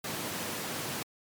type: high-pass noise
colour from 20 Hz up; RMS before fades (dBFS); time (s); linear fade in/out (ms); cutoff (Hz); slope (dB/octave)
pink; -36; 0.04-1.03; 5; 120; 24
effects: MP3 96 kbps